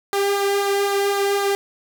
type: tone with flanger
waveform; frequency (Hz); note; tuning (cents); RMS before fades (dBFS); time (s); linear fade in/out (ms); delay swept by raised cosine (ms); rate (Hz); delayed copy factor
sawtooth; 400; G4; +35; -20; 0.13-1.55; 0; 0.35 to 1.75; 3.9; -0.55
effects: none